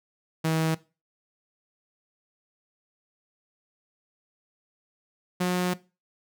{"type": "tone pair in turn", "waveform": "sawtooth", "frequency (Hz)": [160.3, 180.29], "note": ["E3", "F#3"], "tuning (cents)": [-48, -45], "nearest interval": "major second", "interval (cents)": 203, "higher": "second", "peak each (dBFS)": -19, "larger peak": "neither", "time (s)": [[0.44, 0.75], [5.4, 5.74]], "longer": "second", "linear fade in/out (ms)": 10, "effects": ["noise-tail reverb RT60 0.3 s tail -19 dB re dry"]}